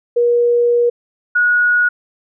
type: tone pair in turn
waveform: sine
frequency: 478.1 / 1454.4 Hz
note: A#4 / F#6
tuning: +44 / -30 cents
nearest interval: octave + perfect fifth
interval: 1926 cents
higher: second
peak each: -10 dBFS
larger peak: neither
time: 0.16-0.9 / 1.35-1.89 s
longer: first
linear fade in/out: 10 ms
effects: none